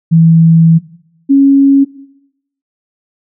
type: tone pair in turn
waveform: sine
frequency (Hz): 164 / 275.8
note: E3 / C#4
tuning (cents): -9 / -9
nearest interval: major sixth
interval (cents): 900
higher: second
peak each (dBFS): -3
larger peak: neither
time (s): 0.11-0.79 / 1.29-1.85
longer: first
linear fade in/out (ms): 20
effects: noise-tail reverb RT60 0.8 s tail -18 dB re dry